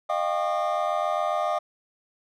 triangle tone cluster, 613 / 700 / 788 / 1103 / 1216 Hz, D#5 / F5 / G5 / C#6 / D#6, -26 / +4 / +9 / -9 / -40 cents, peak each -26 / -26 / -30 / -34 / -28 dBFS, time 0.09-1.59 s, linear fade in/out 10 ms, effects none

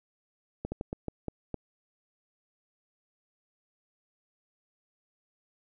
slowing click train, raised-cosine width 2 ms, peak -20 dBFS, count 7, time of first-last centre 0.65-1.543 s, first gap 70 ms, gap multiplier 1.3, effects none

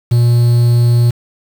triangle tone with quantisation, 119.6 Hz, A#2, 45 cents sharp, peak -5 dBFS, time 0.11-1.11 s, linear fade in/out 10 ms, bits 5, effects none

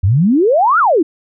sine exponential two-way sweep, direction up then down, 84.9 to 1460 to 288.7 Hz, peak -8 dBFS, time 0.03-1.03 s, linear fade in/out 10 ms, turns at 0.79 s, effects none

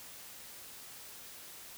silence, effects white hiss -50 dBFS RMS until 1.77 s

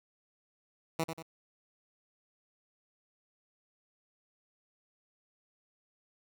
10% pulse tone with echo, 162.8 Hz, E3, 21 cents flat, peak -21 dBFS, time 0.99-1.04 s, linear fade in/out 5 ms, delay 93 ms, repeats 2, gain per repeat -7 dB, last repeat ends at 1.226 s, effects none

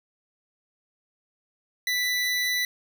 25% pulse tone, 1981 Hz, B6, 5 cents sharp, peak -20 dBFS, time 1.87-2.65 s, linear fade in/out 2 ms, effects none

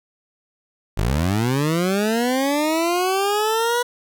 20% pulse linear sweep, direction up, 44.98 to 490 Hz, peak -13 dBFS, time 0.97-3.83 s, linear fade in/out 10 ms, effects none

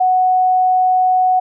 sine tone, 740 Hz, F#5, in tune, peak -10 dBFS, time 0-1.4 s, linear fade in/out 10 ms, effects none

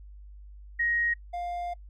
sine / triangle tone pair in turn, 1881 / 702.3 Hz, A#6 / F5, +15 / +10 cents, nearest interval octave + perfect fourth, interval 1705 cents, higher first, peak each -24 / -29 dBFS, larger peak first, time 0.79-1.14 / 1.33-1.74 s, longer second, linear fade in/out 10 ms, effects noise-tail reverb RT60 0.1 s tail -25 dB re dry + added 50 Hz sine -44 dBFS peak until 1.89 s

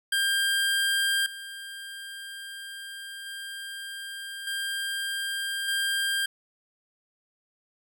25% pulse tone with level steps, 1595 Hz, G6, 30 cents sharp, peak -19 / -34 / -32 / -25 / -21 dBFS, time 0.12-6.26 s, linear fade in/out 5 ms, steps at 1.26 / 3.26 / 4.47 / 5.68 s, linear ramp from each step 2 ms, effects none

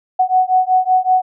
sine beating tone pair, 740 / 745.3 Hz, F#5 / F#5, 0 / +12 cents, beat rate 5.3 Hz, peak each -14 dBFS, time 0.19-1.22 s, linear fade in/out 10 ms, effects none

